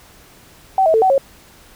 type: tone with pitch steps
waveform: sine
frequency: 765 / 642 / 444.7 / 756 / 546 Hz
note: G5 / E5 / A4 / F#5 / C#5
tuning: -42 / -46 / +18 / +37 / -26 cents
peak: -10 dBFS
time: 0.78-1.18 s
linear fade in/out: 2 ms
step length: 80 ms
effects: pink hiss -46 dBFS RMS until 1.75 s